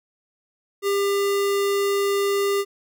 square tone, 399.9 Hz, G4, 35 cents sharp, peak -20 dBFS, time 0.82-2.65 s, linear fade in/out 50 ms, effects none

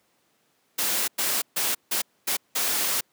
white noise bursts at uneven times, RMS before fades -25 dBFS, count 6, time 0.78-1.08 / 1.18-1.42 / 1.56-1.75 / 1.91-2.02 / 2.27-2.37 / 2.55-3.01 s, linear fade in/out 10 ms, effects pink hiss -67 dBFS RMS until 3.12 s + high-pass 200 Hz 12 dB/octave

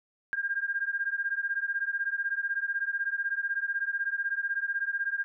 sine beating tone pair, 1600 / 1616 Hz, G6 / G#6, +35 / -48 cents, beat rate 16 Hz, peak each -31 dBFS, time 0.33-5.24 s, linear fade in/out 0 ms, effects none

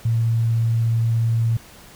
sine tone, 114.6 Hz, A#2, 29 cents flat, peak -16 dBFS, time 0.05-1.57 s, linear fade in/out 5 ms, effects pink hiss -45 dBFS RMS until 1.95 s

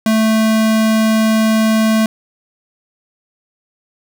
square tone, 220 Hz, A3, in tune, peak -11 dBFS, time 0.06-2.06 s, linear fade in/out 2 ms, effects none

